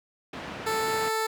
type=band-pass noise; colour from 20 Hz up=pink; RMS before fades=-38 dBFS; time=0.33-1.09 s; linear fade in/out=5 ms; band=150 to 2800 Hz; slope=12 dB/octave
type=tone; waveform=15% pulse; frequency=441.1 Hz; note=A4; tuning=4 cents sharp; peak=-19 dBFS; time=0.66-1.27 s; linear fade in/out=10 ms
effects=none